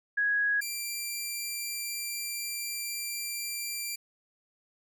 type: tone pair in turn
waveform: sine / 10% pulse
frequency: 1661.2 / 2363 Hz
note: G#6 / D7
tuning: 0 / +10 cents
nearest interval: tritone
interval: 610 cents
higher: second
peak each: -24 dBFS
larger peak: neither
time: 0.17-0.61 / 0.61-3.96 s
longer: second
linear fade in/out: 10 ms
effects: none

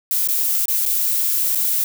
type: noise with dropouts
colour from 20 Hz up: violet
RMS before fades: -19 dBFS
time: 0.11-1.84 s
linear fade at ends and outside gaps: 1 ms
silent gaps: 0.275-0.286 / 0.656-0.682 / 0.854-0.861 / 1.55-1.555 s
effects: none

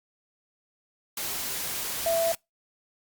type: tone in noise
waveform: sine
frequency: 666 Hz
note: E5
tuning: 18 cents sharp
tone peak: -22 dBFS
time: 2.06-2.32 s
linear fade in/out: 2 ms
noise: white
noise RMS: -32 dBFS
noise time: 1.17-2.35 s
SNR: +7 dB
effects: noise-tail reverb RT60 0.2 s tail -26 dB re dry + Opus 48 kbps

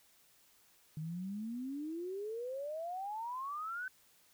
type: exponential sweep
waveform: sine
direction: up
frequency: 151.2 to 1542 Hz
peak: -38 dBFS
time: 0.97-3.88 s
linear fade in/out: 2 ms
effects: white hiss -67 dBFS RMS until 4.33 s

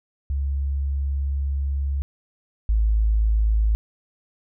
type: tone pair in turn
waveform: sine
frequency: 69.3 / 53.99 Hz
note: C#2 / A1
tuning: 0 / -32 cents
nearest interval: major third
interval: 432 cents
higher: first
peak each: -21 / -16 dBFS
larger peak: second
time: 0.3-2.02 / 2.69-3.75 s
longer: first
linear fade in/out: 0 ms
effects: none

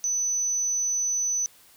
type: tone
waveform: sine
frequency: 6000 Hz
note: F#8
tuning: 23 cents sharp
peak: -23 dBFS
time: 0.04-1.46 s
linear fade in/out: 0 ms
effects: white hiss -55 dBFS RMS until 1.76 s

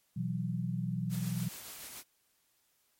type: chord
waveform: sine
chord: B suspended fourth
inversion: none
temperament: just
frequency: 123.47 / 164.63 / 185.21 Hz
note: B2 / E3 / F#3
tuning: 0 / -2 / +2 cents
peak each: -36 dBFS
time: 0.16-1.49 s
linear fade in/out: 10 ms
type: noise with tremolo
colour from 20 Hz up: white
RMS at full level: -45 dBFS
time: 1.09-2.04 s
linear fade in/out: 50 ms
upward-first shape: sine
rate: 7 Hz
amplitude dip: 30%
effects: white hiss -73 dBFS RMS until 2.99 s + MP3 64 kbps

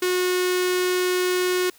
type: tone with notch filter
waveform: sawtooth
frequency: 363.8 Hz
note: F#4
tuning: 29 cents flat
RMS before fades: -22 dBFS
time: 0.02-1.7 s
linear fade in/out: 5 ms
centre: 770 Hz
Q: 1.3
effects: white hiss -53 dBFS RMS until 1.78 s

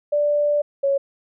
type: tone pair in turn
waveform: sine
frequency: 587.3 / 554.1 Hz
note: D5 / C#5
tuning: 0 / -1 cents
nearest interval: minor second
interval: 101 cents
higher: first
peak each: -16 / -16 dBFS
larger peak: neither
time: 0.12-0.62 / 0.83-0.98 s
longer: first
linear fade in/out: 10 ms
effects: none

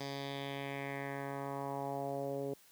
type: tone with low-pass filter sweep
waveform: 10% pulse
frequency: 139 Hz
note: C#3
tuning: 5 cents sharp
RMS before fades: -40 dBFS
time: 0-2.54 s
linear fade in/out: 5 ms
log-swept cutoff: 5100 to 450 Hz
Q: 2.7
effects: white hiss -63 dBFS RMS until 2.71 s + high-pass 80 Hz 12 dB/octave

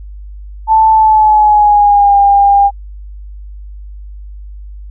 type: tone with pitch glide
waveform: sine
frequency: 880 to 802.3 Hz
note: A5 to G5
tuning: 0 to +40 cents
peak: -4 dBFS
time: 0.67-2.71 s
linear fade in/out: 50 ms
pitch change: -160 cents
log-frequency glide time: 0.91-2.17 s
effects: added 50 Hz sine -26 dBFS peak until 4.9 s

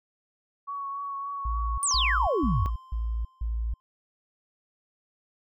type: tone with vibrato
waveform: sine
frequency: 1117 Hz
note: C#6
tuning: 13 cents sharp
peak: -31 dBFS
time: 0.67-2.7 s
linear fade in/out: 20 ms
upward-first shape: triangle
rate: 3.5 Hz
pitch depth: 20 cents each way
type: tone bursts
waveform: sine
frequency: 56.4 Hz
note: A1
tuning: 44 cents sharp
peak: -26 dBFS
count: 5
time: 1.45-3.74 s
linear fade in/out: 5 ms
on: 330 ms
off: 160 ms
type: exponential sweep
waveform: sine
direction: down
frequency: 9440 to 73.42 Hz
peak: -23 dBFS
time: 1.83-2.66 s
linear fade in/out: 0 ms
type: tone with exponential decay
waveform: triangle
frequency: 1042 Hz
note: C6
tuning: 7 cents flat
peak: -26 dBFS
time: 1.91-3.8 s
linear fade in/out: 0 ms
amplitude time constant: 410 ms
effects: none

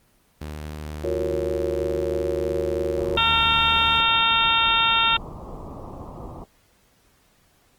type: tone with vibrato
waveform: sawtooth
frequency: 75.6 Hz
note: D#2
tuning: 49 cents flat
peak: -27 dBFS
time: 0.41-4.01 s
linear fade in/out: 5 ms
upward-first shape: sine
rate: 0.55 Hz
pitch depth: 10 cents each way
type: chord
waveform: sine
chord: Gb major seventh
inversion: third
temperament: just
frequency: 346.9 / 370 / 462.5 / 555 Hz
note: F4 / Gb4 / Bb4 / Db5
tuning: -12 / 0 / -14 / +2 cents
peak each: -28 dBFS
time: 1.04-3.17 s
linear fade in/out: 2 ms
type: low-pass noise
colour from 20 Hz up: pink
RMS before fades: -37 dBFS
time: 2.98-6.44 s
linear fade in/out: 0 ms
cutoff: 1200 Hz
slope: 96 dB/octave
type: harmonic tone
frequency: 456.1 Hz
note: A#4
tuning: 38 cents flat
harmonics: 2 / 3 / 4 / 5 / 6 / 7 / 8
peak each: -25 / -22 / -34 / -33 / -23 / -26 / -22 dBFS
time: 3.17-5.17 s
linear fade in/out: 5 ms
effects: pink hiss -61 dBFS RMS until 7.78 s + Opus 24 kbps

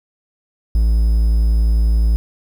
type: tone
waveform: triangle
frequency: 55.6 Hz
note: A1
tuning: 19 cents sharp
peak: -9 dBFS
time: 0.75-2.16 s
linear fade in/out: 0 ms
effects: 7-bit

